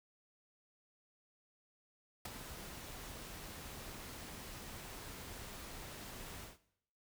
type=noise with ADSR envelope; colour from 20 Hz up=pink; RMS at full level=-40 dBFS; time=2.25-6.58 s; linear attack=6 ms; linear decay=13 ms; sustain=-9 dB; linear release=160 ms; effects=noise-tail reverb RT60 0.7 s tail -17 dB re dry